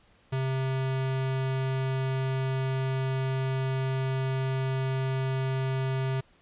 square tone, 132.3 Hz, C3, 20 cents sharp, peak -27 dBFS, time 0.32-6.21 s, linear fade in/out 10 ms, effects pink hiss -62 dBFS RMS until 6.41 s + resampled to 8000 Hz

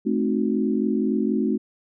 sine tone cluster, 216.5 / 260.6 / 307.2 / 367 Hz, A3 / C4 / D#4 / F#4, -28 / -7 / -22 / -14 cents, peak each -23 / -25 / -27 / -27 dBFS, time 0.05-1.58 s, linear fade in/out 20 ms, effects none

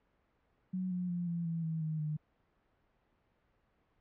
sine tone with pitch steps, 185 / 179.94 / 175.02 / 170.23 / 165.58 / 161.05 / 156.65 / 152.36 Hz, F#3 / F#3 / F3 / F3 / E3 / E3 / D#3 / D#3, 0 / -48 / +4 / -44 / +8 / -40 / +12 / -36 cents, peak -33 dBFS, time 0.73-2.17 s, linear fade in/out 10 ms, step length 180 ms, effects pink hiss -74 dBFS RMS until 4 s + low-pass 2000 Hz 12 dB/octave

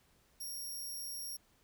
10% pulse tone, 5588 Hz, F8, in tune, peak -35 dBFS, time 0.4-1.37 s, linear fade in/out 10 ms, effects pink hiss -70 dBFS RMS until 1.63 s

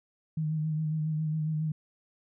sine tone with vibrato, 155.56 Hz, D#3, in tune, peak -27 dBFS, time 0.37-1.72 s, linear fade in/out 5 ms, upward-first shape sine, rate 7.3 Hz, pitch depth 32 cents each way, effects none

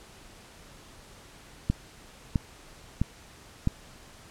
click train, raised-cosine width 5 ms, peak -11 dBFS, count 4, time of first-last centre 1.7-3.674 s, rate 1.52 Hz, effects pink hiss -51 dBFS RMS until 4.3 s + low-pass 10000 Hz 12 dB/octave

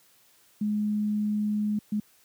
sine tone bursts at uneven times, 210 Hz, G#3, 19 cents sharp, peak -24 dBFS, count 2, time 0.61-1.79 / 1.92-2 s, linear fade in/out 5 ms, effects white hiss -61 dBFS RMS until 2.24 s + high-pass 60 Hz 12 dB/octave

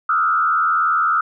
sine tone with frequency modulation, 1318.5 Hz, E6, in tune, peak -14 dBFS, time 0.09-1.21 s, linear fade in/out 5 ms, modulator 80.6 Hz, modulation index 1.2, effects none

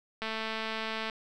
click train, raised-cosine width 0.3 ms, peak -19 dBFS, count 195, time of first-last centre 0.22-1.098 s, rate 221 Hz, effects none

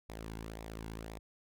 sawtooth tone with flanger, 55 Hz, A1, in tune, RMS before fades -45 dBFS, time 0.09-1.19 s, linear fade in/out 5 ms, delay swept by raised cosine 0.66 to 1.66 ms, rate 1.9 Hz, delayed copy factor -0.55, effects none

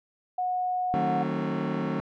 sine tone, 730 Hz, F#5, 24 cents flat, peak -25 dBFS, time 0.38-1.23 s, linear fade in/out 5 ms
30% pulse chord, D# diminished seventh, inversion none, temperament just, 155.56 / 186.68 / 224 / 268.8 Hz, D#3 / F#3 / A3 / C4, 0 / +16 / +31 / +47 cents, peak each -30 dBFS, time 0.94-2 s, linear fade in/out 0 ms
effects low-pass 2000 Hz 12 dB/octave

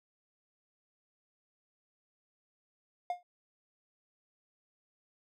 triangle tone with exponential decay, 711 Hz, F5, 31 cents sharp, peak -26 dBFS, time 3.1-3.23 s, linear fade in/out 2 ms, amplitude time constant 27 ms, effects none

